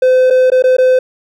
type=tone with dropouts; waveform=triangle; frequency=512 Hz; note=C5; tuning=38 cents flat; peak=-4 dBFS; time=0.02-0.99 s; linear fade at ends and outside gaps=5 ms; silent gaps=0.302-0.306 / 0.502-0.518 / 0.624-0.639 / 0.768-0.783 s; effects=none